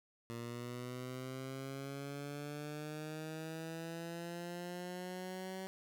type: linear sweep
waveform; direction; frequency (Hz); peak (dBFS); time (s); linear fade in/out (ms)
15% pulse; up; 116.54 to 190; -36; 0.3-5.67; 0
effects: none